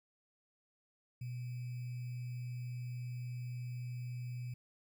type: tone with sample-and-hold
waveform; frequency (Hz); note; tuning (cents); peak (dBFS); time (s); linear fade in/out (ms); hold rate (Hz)
sine; 123.2; B2; -4; -39; 1.21-4.54; 5; 2450
effects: none